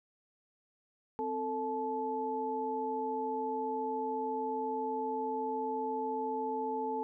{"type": "tone cluster", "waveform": "sine", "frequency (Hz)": [260.8, 446.5, 866], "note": ["C4", "A4", "A5"], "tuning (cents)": [-5, 25, -28], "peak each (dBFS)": [-40, -36, -35], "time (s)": [1.19, 7.03], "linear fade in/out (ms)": 0, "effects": []}